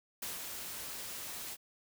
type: noise with ADSR envelope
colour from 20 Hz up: white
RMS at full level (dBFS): -39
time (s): 0.22-1.57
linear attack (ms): 6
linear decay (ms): 150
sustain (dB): -4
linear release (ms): 37
effects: none